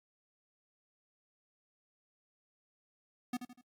square tone with echo, 246.9 Hz, B3, in tune, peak -34 dBFS, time 3.33-3.37 s, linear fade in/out 5 ms, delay 81 ms, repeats 3, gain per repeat -8 dB, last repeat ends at 3.613 s, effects noise-tail reverb RT60 0.1 s tail -24 dB re dry + AAC 64 kbps

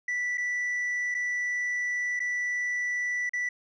sine tone with dropouts, 1967 Hz, B6, 7 cents flat, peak -24 dBFS, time 0.08-3.49 s, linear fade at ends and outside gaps 5 ms, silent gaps 0.374-0.379 / 1.144-1.148 / 2.194-2.201 / 3.294-3.334 s, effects tanh soft clip ceiling -26 dBFS

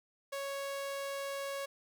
sawtooth tone, 554.4 Hz, C#5, in tune, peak -33 dBFS, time 0.32-1.66 s, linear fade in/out 10 ms, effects none

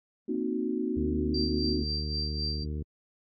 sine chord, C half-diminished seventh, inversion third, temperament equal with one note detuned, 233.1 / 261.6 / 309.9 / 370 Hz, Bb3 / C4 / Eb4 / Gb4, 0 / 0 / -7 / 0 cents, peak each -33 dBFS, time 0.28-1.83 s, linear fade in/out 10 ms
harmonic tone, 75.2 Hz, D2, 42 cents sharp, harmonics 1 / 2 / 3 / 4 / 5 / 6, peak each -32 / -38 / -42 / -44 / -46 / -48 dBFS, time 0.96-2.83 s, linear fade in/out 10 ms
sine tone with tremolo, 4699 Hz, D8, in tune, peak -30 dBFS, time 1.34-2.64 s, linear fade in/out 5 ms, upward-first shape sine, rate 3.8 Hz, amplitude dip 65%
effects AAC 32 kbps

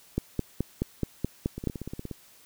two click trains, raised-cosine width 3 ms, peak -22 / -13 dBFS, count 10 / 8, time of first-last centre 1.58-2.113 / 0.18-1.673 s, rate 16.9 / 4.69 Hz, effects white hiss -56 dBFS RMS until 2.45 s

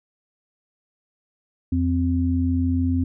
sine tone pair together, 86.6 / 259.5 Hz, F2 / C4, -14 / -14 cents, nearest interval octave + perfect fifth, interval 1900 cents, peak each -21 dBFS, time 1.72-3.04 s, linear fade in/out 5 ms, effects none

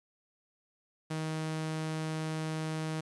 sawtooth tone, 157.7 Hz, D#3, 24 cents sharp, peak -29 dBFS, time 1.1-3.01 s, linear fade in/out 10 ms, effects resampled to 24000 Hz + 10-bit

